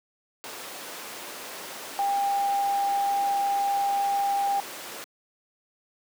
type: tone in noise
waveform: sine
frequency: 799 Hz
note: G5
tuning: 33 cents sharp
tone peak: -22 dBFS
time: 1.99-4.6 s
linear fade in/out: 0 ms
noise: pink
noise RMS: -37 dBFS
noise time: 0.44-5.04 s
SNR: +12 dB
effects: high-pass 400 Hz 12 dB/octave